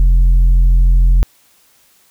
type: tone with tanh clipping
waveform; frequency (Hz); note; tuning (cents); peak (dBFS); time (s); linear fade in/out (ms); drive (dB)
sine; 43.32; F1; -13; -7; 0-1.23; 0; 4
effects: white hiss -52 dBFS RMS until 2.1 s